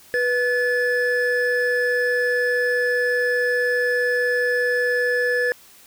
triangle tone pair together, 491.5 / 1725.4 Hz, B4 / A6, -8 / -34 cents, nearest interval octave + minor seventh, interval 2174 cents, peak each -19 dBFS, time 0.14-5.52 s, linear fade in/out 0 ms, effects white hiss -49 dBFS RMS until 5.86 s

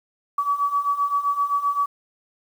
sine beating tone pair, 1137 / 1144.7 Hz, C#6 / D6, +44 / -45 cents, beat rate 7.7 Hz, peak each -25 / -21 dBFS, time 0.38-1.86 s, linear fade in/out 5 ms, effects 8-bit

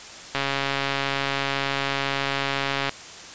click train, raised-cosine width 0.3 ms, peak -8 dBFS, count 352, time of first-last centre 0.35-2.893 s, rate 138 Hz, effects white hiss -40 dBFS RMS until 3.34 s + resampled to 16000 Hz

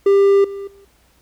triangle tone with level steps, 396.9 Hz, G4, 22 cents sharp, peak -7 / -24 / -42 dBFS, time 0.06-0.85 s, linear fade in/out 5 ms, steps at 0.44 / 0.67 s, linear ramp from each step 5 ms, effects added 60 Hz sine -57 dBFS peak until 1.21 s + pink hiss -57 dBFS RMS until 1.21 s

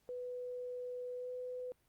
sine tone with pitch glide, 495.8 to 500.7 Hz, B4 to B4, +7 to +24 cents, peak -40 dBFS, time 0.09-1.72 s, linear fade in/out 0 ms, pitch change +17 cents, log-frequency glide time 1.15-1.31 s, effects pink hiss -75 dBFS RMS until 1.88 s + Opus 48 kbps

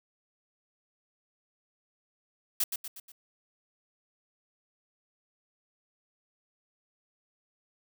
blue noise with echo, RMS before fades -27 dBFS, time 2.6-2.64 s, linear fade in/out 5 ms, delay 120 ms, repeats 4, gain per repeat -6 dB, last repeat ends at 3.12 s, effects none

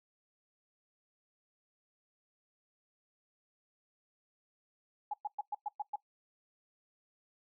sine tone bursts, 830.6 Hz, G#5, in tune, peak -33 dBFS, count 7, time 5.11-5.959 s, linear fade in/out 5 ms, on 27 ms, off 110 ms, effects noise-tail reverb RT60 0.1 s tail -18 dB re dry

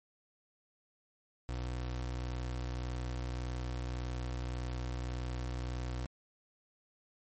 30% pulse tone, 61.74 Hz, B1, in tune, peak -33 dBFS, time 1.49-6.06 s, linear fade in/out 0 ms, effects MP3 32 kbps

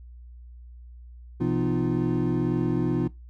triangle tone cluster, 125.9 / 169.6 / 251.4 / 307.5 / 349.6 Hz, B2 / E3 / B3 / D#4 / F4, +34 / +50 / +31 / -20 / +2 cents, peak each -27 dBFS, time 1.4-3.08 s, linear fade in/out 10 ms, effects noise-tail reverb RT60 0.2 s tail -20 dB re dry + added 60 Hz sine -42 dBFS peak until 3.29 s

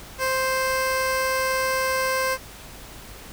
15% pulse tone, 523.3 Hz, C5, in tune, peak -15 dBFS, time 0.18-2.38 s, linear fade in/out 50 ms, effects added 50 Hz sine -47 dBFS peak until 3.32 s + pink hiss -42 dBFS RMS until 3.32 s

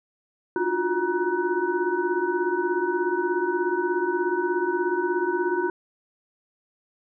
sine tone cluster, 300.7 / 348.9 / 365.6 / 949 / 1496 Hz, D4 / F4 / F#4 / A#5 / F#6, +41 / -2 / -21 / +31 / +19 cents, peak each -35 / -26 / -26 / -29 / -31 dBFS, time 0.56-5.7 s, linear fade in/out 2 ms, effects none

